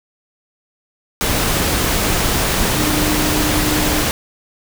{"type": "tone in noise", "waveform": "sine", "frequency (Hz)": 302.9, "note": "D#4", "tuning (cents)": -46, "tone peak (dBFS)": -20, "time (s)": [2.76, 4.01], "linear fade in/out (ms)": 0, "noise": "pink", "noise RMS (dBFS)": -17, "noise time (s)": [1.21, 4.11], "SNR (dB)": -6, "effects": []}